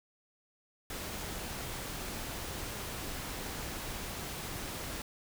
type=noise; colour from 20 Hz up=pink; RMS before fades=-40 dBFS; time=0.9-5.02 s; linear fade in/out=2 ms; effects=none